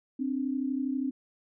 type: tone pair together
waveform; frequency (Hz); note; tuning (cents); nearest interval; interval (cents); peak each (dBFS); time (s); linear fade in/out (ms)
sine; 261.3 / 293.7; C4 / D4; -2 / 0; major second; 202; -29 / -33; 0.19-1.11; 10
effects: none